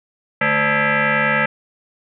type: tone with frequency modulation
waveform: sine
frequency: 147.2 Hz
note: D3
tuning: 4 cents sharp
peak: -14 dBFS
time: 0.41-1.46 s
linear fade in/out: 5 ms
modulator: 365 Hz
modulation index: 6.1
effects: none